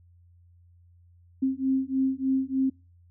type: beating tone pair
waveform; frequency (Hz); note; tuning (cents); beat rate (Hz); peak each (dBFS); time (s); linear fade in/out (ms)
sine; 263.6 / 266.9; C4 / C4; +13 / +35; 3.3; -26; 1.42-2.7; 10
effects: noise-tail reverb RT60 0.3 s tail -26 dB re dry + added 87 Hz sine -54 dBFS peak until 3.1 s